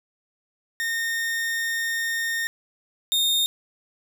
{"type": "tone pair in turn", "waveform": "40% pulse", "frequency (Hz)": [1835, 3670], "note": ["A#6", "A#7"], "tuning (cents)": [-28, -28], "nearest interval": "octave", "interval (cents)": 1200, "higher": "second", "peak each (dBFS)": [-23, -18], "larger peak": "second", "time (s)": [[0.8, 2.47], [3.12, 3.46]], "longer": "first", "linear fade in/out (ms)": 0, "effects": []}